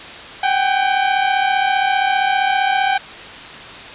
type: tone pair together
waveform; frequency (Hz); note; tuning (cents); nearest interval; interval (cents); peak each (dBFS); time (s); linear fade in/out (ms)
sawtooth; 761.8 / 797; G5 / G5; -50 / +28; minor second; 78; -13; 0.43-2.98; 5
effects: white hiss -33 dBFS RMS until 3.94 s + resampled to 8000 Hz